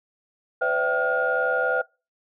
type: tone cluster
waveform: sine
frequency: 506 / 577 / 660 / 770 / 1423 Hz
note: B4 / D5 / E5 / G5 / F6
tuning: +42 / -31 / +2 / -31 / +32 cents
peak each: -25 / -30 / -27 / -29 / -23 dBFS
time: 0.61-1.82 s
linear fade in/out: 10 ms
effects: noise-tail reverb RT60 0.3 s tail -25 dB re dry + tanh soft clip ceiling -11 dBFS

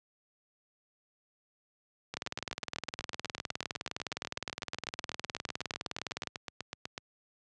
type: two click trains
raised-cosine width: 0.2 ms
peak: -20 / -17 dBFS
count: 40 / 81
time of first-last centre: 2.14-6.979 / 2.17-6.273 s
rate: 8.06 / 19.5 Hz
effects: high-pass 80 Hz 12 dB/octave + resampled to 22050 Hz

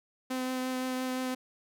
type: tone with vibrato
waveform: sawtooth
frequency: 256.6 Hz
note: C4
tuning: 34 cents flat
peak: -27 dBFS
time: 0.3-1.35 s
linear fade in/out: 10 ms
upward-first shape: triangle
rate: 5.8 Hz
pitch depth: 13 cents each way
effects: none

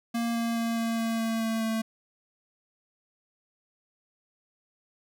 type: tone with pitch steps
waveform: square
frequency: 233.1 / 231.6 / 230.2 / 228.7 / 227.3 / 225.8 / 224.4 / 223 Hz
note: A#3 / A#3 / A#3 / A#3 / A#3 / A3 / A3 / A3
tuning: 0 / -11 / -22 / -33 / -43 / +45 / +34 / +23 cents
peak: -27 dBFS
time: 0.14-1.82 s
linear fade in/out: 10 ms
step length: 210 ms
effects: none

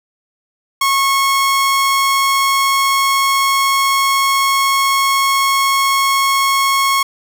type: tone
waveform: sawtooth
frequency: 1094 Hz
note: C#6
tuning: 23 cents flat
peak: -8 dBFS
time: 0.81-7.03 s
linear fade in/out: 5 ms
effects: none

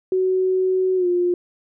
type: tone with pitch glide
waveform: sine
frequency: 373.4 to 354.1 Hz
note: F#4 to F4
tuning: +16 to +24 cents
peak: -16 dBFS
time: 0.12-1.34 s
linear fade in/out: 2 ms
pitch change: -92 cents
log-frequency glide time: 0.96-1.07 s
effects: none

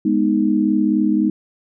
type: chord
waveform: sine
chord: G# minor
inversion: none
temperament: equal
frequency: 207.7 / 246.9 / 311.1 Hz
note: G#3 / B3 / D#4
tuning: 0 / 0 / 0 cents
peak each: -18 / -20 / -17 dBFS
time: 0.05-1.3 s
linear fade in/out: 5 ms
effects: none

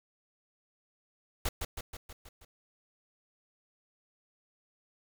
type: noise with echo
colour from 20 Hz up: pink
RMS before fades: -31 dBFS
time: 1.45-1.49 s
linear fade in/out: 5 ms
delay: 160 ms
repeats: 6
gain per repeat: -4 dB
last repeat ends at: 2.45 s
effects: none

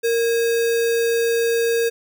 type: tone with sample-and-hold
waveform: sine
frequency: 463.6 Hz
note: A#4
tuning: 10 cents flat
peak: -16 dBFS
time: 0.03-1.9 s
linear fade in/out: 20 ms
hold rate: 2100 Hz
effects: none

